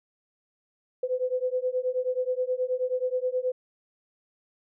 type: beating tone pair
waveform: sine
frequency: 502 / 511.4 Hz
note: B4 / C5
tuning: +28 / -40 cents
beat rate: 9.4 Hz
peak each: -28 dBFS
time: 1.03-3.52 s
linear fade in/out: 5 ms
effects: none